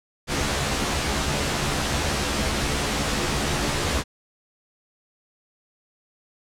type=noise with comb filter; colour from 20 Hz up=pink; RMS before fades=-24 dBFS; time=0.27-4.04 s; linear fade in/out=50 ms; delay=14 ms; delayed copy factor=+0.8; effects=low-pass 8000 Hz 12 dB/octave